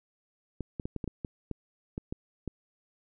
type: clicks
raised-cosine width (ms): 3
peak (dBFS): -21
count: 11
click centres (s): 0.607 / 0.798 / 0.855 / 0.963 / 1.042 / 1.077 / 1.248 / 1.513 / 1.979 / 2.125 / 2.477
effects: none